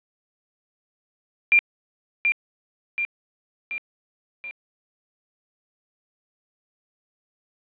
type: tone with echo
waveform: sine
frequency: 2385 Hz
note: D7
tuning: 26 cents sharp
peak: -12 dBFS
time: 1.52-1.59 s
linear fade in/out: 0 ms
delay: 730 ms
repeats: 4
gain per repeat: -5 dB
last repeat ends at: 4.51 s
effects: resampled to 8000 Hz + 8-bit